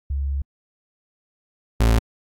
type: tone pair in turn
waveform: sine / 35% pulse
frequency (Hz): 69.3 / 56.45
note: C#2 / A1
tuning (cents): 0 / +45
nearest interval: major third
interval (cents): 355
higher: first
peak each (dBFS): -21 / -12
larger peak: second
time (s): 0.1-0.42 / 1.8-1.99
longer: first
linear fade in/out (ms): 5
effects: AAC 48 kbps